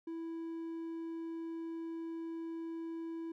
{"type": "tone", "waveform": "triangle", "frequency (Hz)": 329.6, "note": "E4", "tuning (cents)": 0, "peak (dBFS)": -37, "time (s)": [0.07, 3.32], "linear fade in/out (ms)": 5, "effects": []}